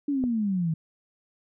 sine exponential sweep, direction down, 293.7 to 155.56 Hz, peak -23 dBFS, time 0.08-0.74 s, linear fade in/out 5 ms
click, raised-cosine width 2 ms, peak -21 dBFS, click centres 0.239 s
effects none

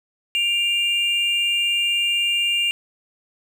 triangle tone pair together, 2384 / 2800 Hz, D7 / F7, +25 / +4 cents, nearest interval minor third, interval 279 cents, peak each -24 / -17 dBFS, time 0.35-2.71 s, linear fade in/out 0 ms, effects none

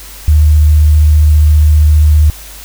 sine tone with vibrato, 76 Hz, D#2, 40 cents flat, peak -3 dBFS, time 0.28-2.3 s, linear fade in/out 0 ms, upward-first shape sine, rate 15 Hz, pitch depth 16 cents each way, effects added 50 Hz sine -32 dBFS peak until 2.64 s + white hiss -32 dBFS RMS until 2.64 s

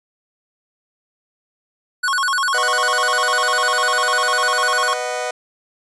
square tone with vibrato, 1271 Hz, D#6, 36 cents sharp, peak -17 dBFS, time 2.03-4.94 s, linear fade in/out 10 ms, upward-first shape square, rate 10 Hz, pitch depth 260 cents each way
sawtooth chord, B major, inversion none, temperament just, 493.9 / 617.4 / 740.8 Hz, B4 / D#5 / F#5, 0 / -14 / +2 cents, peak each -22 dBFS, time 2.54-5.31 s, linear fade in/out 5 ms
effects resampled to 22050 Hz

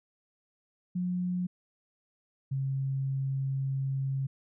sine tone pair in turn, 179.9 / 135.19 Hz, F#3 / C#3, -48 / -43 cents, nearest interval perfect fourth, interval 495 cents, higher first, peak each -28 dBFS, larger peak neither, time 0.95-1.47 / 2.51-4.27 s, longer second, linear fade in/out 10 ms, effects none

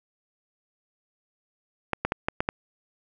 clicks, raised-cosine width 0.5 ms, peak -9 dBFS, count 6, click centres 1.933 / 2.05 / 2.121 / 2.285 / 2.405 / 2.489 s, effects none

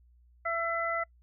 harmonic tone, 670 Hz, E5, 28 cents sharp, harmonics 1 / 2 / 3, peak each -33 / -32 / -34 dBFS, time 0.45-1.04 s, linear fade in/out 10 ms, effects noise-tail reverb RT60 0.1 s tail -25 dB re dry + added 60 Hz sine -58 dBFS peak until 1.22 s

